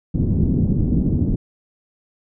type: low-pass noise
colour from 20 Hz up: white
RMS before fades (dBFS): -18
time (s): 0.14-1.36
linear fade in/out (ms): 10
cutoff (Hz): 250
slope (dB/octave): 24
effects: none